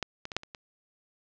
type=clicks; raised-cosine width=0.2 ms; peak=-13 / -20 / -21 / -9 / -27 / -24 dBFS; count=6; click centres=0.027 / 0.254 / 0.318 / 0.366 / 0.434 / 0.548 s; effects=low-pass 6000 Hz 12 dB/octave